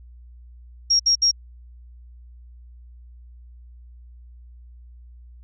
sine tone bursts, 5588 Hz, F8, in tune, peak -14 dBFS, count 3, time 0.9-1.314 s, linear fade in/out 10 ms, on 96 ms, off 63 ms, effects added 60 Hz sine -42 dBFS peak until 5.43 s

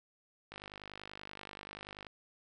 click train, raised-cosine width 0.3 ms, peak -29 dBFS, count 79, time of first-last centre 0.52-2.068 s, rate 50.4 Hz, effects 11-bit

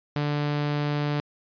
sawtooth tone, 146.83 Hz, D3, in tune, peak -20 dBFS, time 0.16-1.2 s, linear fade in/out 0 ms, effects resampled to 11025 Hz

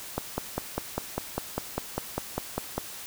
click train, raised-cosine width 1 ms, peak -13 dBFS, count 14, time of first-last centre 0.18-2.78 s, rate 5 Hz, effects white hiss -41 dBFS RMS until 3.06 s

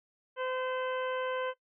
harmonic tone with a mistuned harmonic, 513 Hz, C5, 34 cents flat, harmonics 1 / 2 / 3 / 4 / 5 / 6, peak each -33 / -38 / -40 / -46 / -48 / -47 dBFS, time 0.36-1.54 s, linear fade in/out 50 ms, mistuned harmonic 5, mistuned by +31 cents, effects noise-tail reverb RT60 0.1 s tail -17 dB re dry

